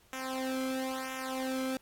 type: tone with flanger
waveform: sawtooth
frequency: 261.6 Hz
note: C4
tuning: in tune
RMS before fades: -35 dBFS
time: 0.13-1.77 s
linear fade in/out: 2 ms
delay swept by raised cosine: 0.22 to 1.1 ms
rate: 1 Hz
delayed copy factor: -0.85
effects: pink hiss -64 dBFS RMS until 1.81 s + AAC 64 kbps